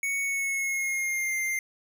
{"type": "tone with pitch glide", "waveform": "square", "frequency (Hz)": [2223, 2098], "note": ["C#7", "C7"], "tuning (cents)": [4, 4], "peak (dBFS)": -27, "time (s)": [0.03, 1.59], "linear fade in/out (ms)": 2, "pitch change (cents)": -100, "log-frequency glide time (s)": [0.22, 1.37], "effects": []}